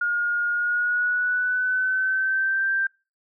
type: tone with pitch glide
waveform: sine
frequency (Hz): 1427 to 1574.2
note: F6 to G6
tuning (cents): +37 to +7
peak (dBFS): -20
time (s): 0.01-2.87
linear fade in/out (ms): 5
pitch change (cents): +170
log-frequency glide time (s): 0.5-2.69
effects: noise-tail reverb RT60 0.3 s tail -25 dB re dry